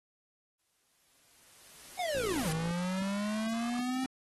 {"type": "noise with exponential growth", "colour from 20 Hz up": "white", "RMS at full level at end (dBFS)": -38, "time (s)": [0.59, 2.53], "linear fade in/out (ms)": 5, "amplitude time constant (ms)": 420}
{"type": "linear two-way sweep", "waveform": "square", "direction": "down then up", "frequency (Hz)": [749, 156.4, 263.4], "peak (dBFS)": -32, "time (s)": [1.99, 4.06], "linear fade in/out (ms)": 2, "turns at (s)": 2.49}
{"type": "click train", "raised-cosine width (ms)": 2, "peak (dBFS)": -31, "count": 33, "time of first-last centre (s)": [2.15, 2.709], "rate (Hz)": 57.2}
{"effects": ["AAC 32 kbps"]}